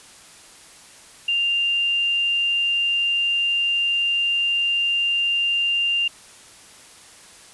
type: tone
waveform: sine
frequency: 2792 Hz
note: F7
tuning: 1 cent flat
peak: -18 dBFS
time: 1.28-6.08 s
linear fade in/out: 5 ms
effects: white hiss -46 dBFS RMS until 7.53 s + resampled to 24000 Hz